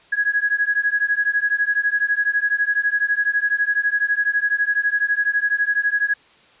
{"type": "beating tone pair", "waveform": "sine", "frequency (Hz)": [1659, 1671], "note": ["G#6", "G#6"], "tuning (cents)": [-2, 10], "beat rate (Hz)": 12, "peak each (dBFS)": [-20, -20], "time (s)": [0.12, 6.14], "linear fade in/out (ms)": 10, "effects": ["white hiss -52 dBFS RMS until 6.6 s", "resampled to 8000 Hz"]}